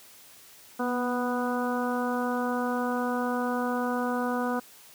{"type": "harmonic tone with a mistuned harmonic", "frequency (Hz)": 246.9, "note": "B3", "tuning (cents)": 0, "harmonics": [1, 2, 3, 4, 5, 6], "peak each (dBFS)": [-29, -32, -34, -35, -36, -37], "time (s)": [0.79, 4.6], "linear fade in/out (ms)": 10, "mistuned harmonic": 1, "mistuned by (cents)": -20, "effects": ["white hiss -52 dBFS RMS until 4.94 s", "high-pass 80 Hz 12 dB/octave"]}